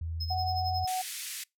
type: tone with pitch glide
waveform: sine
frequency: 81.8 to 87.17 Hz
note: E2 to F2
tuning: -13 to -3 cents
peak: -32 dBFS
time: 0.01-0.85 s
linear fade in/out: 5 ms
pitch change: +110 cents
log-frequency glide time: 0.27-0.36 s
type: tone with tremolo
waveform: triangle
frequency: 5150 Hz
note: E8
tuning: 41 cents flat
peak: -31 dBFS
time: 0.2-0.87 s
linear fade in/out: 10 ms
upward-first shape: sine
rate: 11 Hz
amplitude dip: 80%
type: tone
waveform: sine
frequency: 743 Hz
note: F#5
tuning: 7 cents sharp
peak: -29 dBFS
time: 0.3-1.02 s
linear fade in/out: 10 ms
type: band-pass noise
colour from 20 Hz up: white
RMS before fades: -39 dBFS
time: 0.87-1.44 s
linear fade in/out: 10 ms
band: 1800 to 12000 Hz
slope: 24 dB/octave
effects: noise-tail reverb RT60 0.2 s tail -26 dB re dry